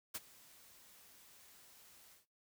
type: noise with ADSR envelope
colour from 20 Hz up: white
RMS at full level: -40 dBFS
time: 0.14-2.26 s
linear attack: 12 ms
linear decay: 36 ms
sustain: -22 dB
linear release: 140 ms
effects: noise-tail reverb RT60 0.2 s tail -18 dB re dry